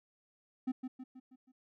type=tone with echo; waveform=triangle; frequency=257.1 Hz; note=C4; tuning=30 cents flat; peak=-29 dBFS; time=0.67-0.72 s; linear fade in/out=10 ms; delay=160 ms; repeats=5; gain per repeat=-6 dB; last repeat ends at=1.52 s; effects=none